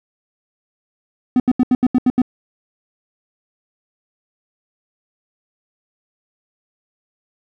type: tone bursts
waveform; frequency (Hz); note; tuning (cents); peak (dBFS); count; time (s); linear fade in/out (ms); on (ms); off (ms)
triangle; 251.1; B3; +29; -8; 8; 1.36-2.218; 2; 39; 78
effects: none